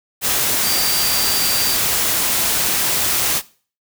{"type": "tone in noise", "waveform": "sine", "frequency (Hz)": 4699, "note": "D8", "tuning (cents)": 0, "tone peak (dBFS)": -22, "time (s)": [0.62, 1.78], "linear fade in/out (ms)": 50, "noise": "white", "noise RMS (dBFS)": -18, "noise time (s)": [0.21, 3.42], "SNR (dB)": -7, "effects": ["noise-tail reverb RT60 0.4 s tail -19 dB re dry"]}